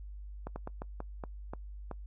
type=slowing click train; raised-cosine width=1 ms; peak=-25 dBFS; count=8; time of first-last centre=0.47-1.913 s; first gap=90 ms; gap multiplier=1.27; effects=noise-tail reverb RT60 0.1 s tail -23 dB re dry + added 50 Hz sine -42 dBFS peak until 2.06 s